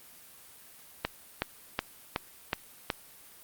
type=click train; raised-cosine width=0.3 ms; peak=-11 dBFS; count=6; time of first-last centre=1.05-2.902 s; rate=2.7 Hz; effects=white hiss -53 dBFS RMS until 3.43 s + Opus 32 kbps